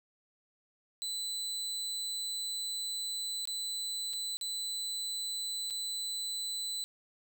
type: tone with dropouts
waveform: 30% pulse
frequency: 4000 Hz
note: B7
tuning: 21 cents sharp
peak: -32 dBFS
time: 1.02-6.84 s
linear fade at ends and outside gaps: 0 ms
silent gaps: 3.454-3.474 / 4.131-4.135 / 4.37-4.412 / 5.701-5.707 s
effects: none